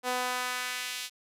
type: tone with high-pass filter sweep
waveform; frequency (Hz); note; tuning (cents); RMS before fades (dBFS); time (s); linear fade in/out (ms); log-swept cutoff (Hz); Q
sawtooth; 250; B3; +21; -33; 0.03-1.1; 50; 580 to 3400; 1.1
effects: resampled to 32000 Hz